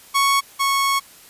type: tone pair in turn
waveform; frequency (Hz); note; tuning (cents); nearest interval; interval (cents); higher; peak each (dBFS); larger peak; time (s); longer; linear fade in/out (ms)
sawtooth; 1108.7 / 1102.7; C#6 / C#6; 0 / -9; unison; 9; first; -11 / -13; first; 0.14-0.41 / 0.59-1; second; 20
effects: white hiss -46 dBFS RMS until 1.29 s + resampled to 32000 Hz